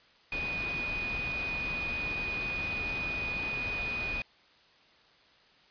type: tone in noise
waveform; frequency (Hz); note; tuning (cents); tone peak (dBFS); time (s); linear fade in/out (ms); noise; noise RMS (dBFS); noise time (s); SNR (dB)
sine; 2474; D#7; -10; -32; 0.32-4.22; 2; pink; -39; 0.32-4.22; +4
effects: white hiss -61 dBFS RMS until 5.7 s + resampled to 11025 Hz